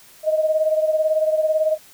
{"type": "beating tone pair", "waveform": "sine", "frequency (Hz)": [622.3, 640.3], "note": ["D#5", "D#5"], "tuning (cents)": [0, 49], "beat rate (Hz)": 18, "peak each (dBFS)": [-17, -23], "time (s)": [0.23, 1.78], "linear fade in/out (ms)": 50, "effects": ["white hiss -48 dBFS RMS until 1.93 s"]}